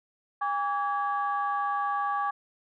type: tone cluster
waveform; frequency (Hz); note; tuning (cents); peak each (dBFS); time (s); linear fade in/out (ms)
sine; 812 / 1147 / 1656; G#5 / D6 / G#6; -39 / -41 / -5; -29 / -28 / -36; 0.41-2.31; 10
effects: tanh soft clip ceiling -17 dBFS